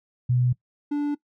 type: tone pair in turn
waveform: sine / triangle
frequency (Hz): 124.2 / 291.3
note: B2 / D4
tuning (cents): +10 / -14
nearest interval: octave + minor third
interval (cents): 1476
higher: second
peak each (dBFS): -18 / -20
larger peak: first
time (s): 0.29-0.53 / 0.91-1.15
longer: neither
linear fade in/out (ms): 10
effects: noise-tail reverb RT60 0.1 s tail -20 dB re dry